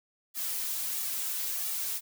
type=noise with flanger; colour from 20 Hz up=blue; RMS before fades=-33 dBFS; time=0.34-2.01 s; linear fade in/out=50 ms; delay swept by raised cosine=1.9 to 3.7 ms; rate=1.5 Hz; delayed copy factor=-0.65; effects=none